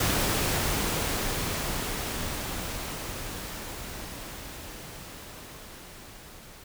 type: noise with level ramp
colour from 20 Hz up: pink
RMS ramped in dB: -25 to -48 dBFS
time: 0-6.64 s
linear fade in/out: 5 ms
effects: none